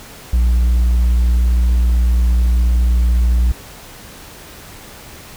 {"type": "tone with hard clipping", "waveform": "triangle", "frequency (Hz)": 59.8, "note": "A#1", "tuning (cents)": 45, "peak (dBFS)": -9, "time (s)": [0.33, 3.52], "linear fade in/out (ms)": 5, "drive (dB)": 1, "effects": ["pink hiss -37 dBFS RMS until 5.36 s"]}